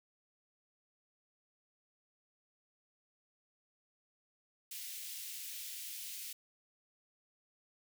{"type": "high-pass noise", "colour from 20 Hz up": "white", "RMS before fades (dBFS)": -45, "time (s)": [4.71, 6.33], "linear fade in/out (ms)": 5, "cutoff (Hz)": 2300, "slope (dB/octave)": 24, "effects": []}